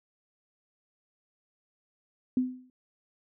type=tone with exponential decay; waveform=sine; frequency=253.9 Hz; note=B3; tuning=48 cents sharp; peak=-20 dBFS; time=2.37-2.7 s; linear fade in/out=2 ms; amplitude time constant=71 ms; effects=none